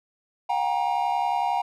triangle tone cluster, 724 / 795 / 942 Hz, F#5 / G5 / A#5, -38 / +24 / +18 cents, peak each -25 / -24 / -25 dBFS, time 0.49-1.62 s, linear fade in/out 10 ms, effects none

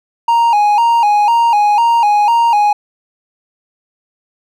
triangle tone with vibrato, 880 Hz, A5, in tune, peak -6 dBFS, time 0.28-2.73 s, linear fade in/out 5 ms, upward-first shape square, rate 2 Hz, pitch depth 100 cents each way, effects none

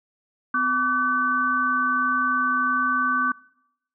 sine tone cluster, 254.5 / 1156 / 1513 Hz, C4 / D6 / F#6, -48 / -28 / +38 cents, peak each -30 / -22 / -23 dBFS, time 0.54-3.32 s, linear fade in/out 5 ms, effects noise-tail reverb RT60 0.8 s tail -23 dB re dry

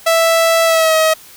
sawtooth tone with pitch glide, 659.3 to 635.4 Hz, E5 to D#5, 0 to +36 cents, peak -6 dBFS, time 0.06-1.14 s, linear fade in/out 10 ms, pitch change -64 cents, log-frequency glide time 0.65-0.95 s, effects white hiss -40 dBFS RMS until 1.36 s

